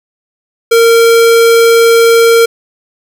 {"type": "tone", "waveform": "square", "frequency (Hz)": 461, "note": "A#4", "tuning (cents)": -19, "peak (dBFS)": -4, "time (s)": [0.71, 2.46], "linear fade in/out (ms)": 10, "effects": []}